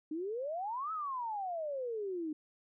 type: exponential two-way sweep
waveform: sine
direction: up then down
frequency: 298.3 to 1318.5 to 298.3 Hz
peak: -35 dBFS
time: 0.11-2.33 s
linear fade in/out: 5 ms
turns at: 0.92 s
effects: none